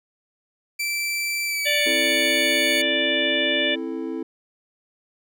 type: tone with pitch glide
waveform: sawtooth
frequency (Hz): 2334 to 2234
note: D7 to C#7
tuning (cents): -11 to +13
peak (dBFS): -20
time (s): 0.79-2.82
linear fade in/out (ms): 10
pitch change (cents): -76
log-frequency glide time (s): 1.46-1.84
type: harmonic tone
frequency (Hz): 587.3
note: D5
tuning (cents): 0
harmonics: 1 / 3 / 4 / 5 / 6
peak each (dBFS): -26 / -26 / -26 / -26 / -26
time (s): 1.65-3.76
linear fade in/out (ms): 20
type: chord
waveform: triangle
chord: A minor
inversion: first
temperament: just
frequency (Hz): 264 / 330 / 440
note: C4 / E4 / A4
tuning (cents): +16 / +2 / 0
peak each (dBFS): -29 / -27 / -31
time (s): 1.86-4.23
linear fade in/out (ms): 5
effects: none